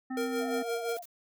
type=harmonic tone; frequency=259.2 Hz; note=C4; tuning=16 cents flat; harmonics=1 / 3 / 5 / 7; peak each=-33 / -42 / -48 / -47 dBFS; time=0.1-0.63 s; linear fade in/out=10 ms
type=tone with tremolo; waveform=square; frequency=466.2 Hz; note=A#4; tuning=in tune; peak=-30 dBFS; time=0.17-0.97 s; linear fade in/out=2 ms; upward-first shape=sine; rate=5.8 Hz; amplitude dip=60%
type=tone with vibrato; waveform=sine; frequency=693 Hz; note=F5; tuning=14 cents flat; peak=-37 dBFS; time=0.38-1.04 s; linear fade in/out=50 ms; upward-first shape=sine; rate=15 Hz; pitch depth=60 cents each way
type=noise bursts; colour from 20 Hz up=blue; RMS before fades=-48 dBFS; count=3; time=0.89-1.056 s; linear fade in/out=2 ms; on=34 ms; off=32 ms
effects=none